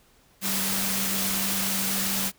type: tone in noise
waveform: sine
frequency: 194.3 Hz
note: G3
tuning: 15 cents flat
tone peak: -32 dBFS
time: 0.41-2.32 s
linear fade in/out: 50 ms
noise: white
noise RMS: -27 dBFS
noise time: 0.41-2.32 s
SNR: -8 dB
effects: pink hiss -60 dBFS RMS until 2.38 s